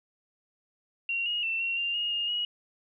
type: tone with pitch steps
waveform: sine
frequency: 2751 / 2872 / 2683 / 2735 / 2787 / 2859 / 2836 / 2900 Hz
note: F7 / F7 / E7 / F7 / F7 / F7 / F7 / F#7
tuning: -27 / +48 / +30 / -37 / -4 / +40 / +26 / -35 cents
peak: -27 dBFS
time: 1.09-2.45 s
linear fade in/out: 2 ms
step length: 170 ms
effects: none